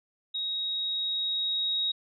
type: tone with level ramp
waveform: sine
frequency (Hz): 3785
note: A#7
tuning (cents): +26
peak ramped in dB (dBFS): -29 to -25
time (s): 0.34-1.92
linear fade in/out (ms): 10
effects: none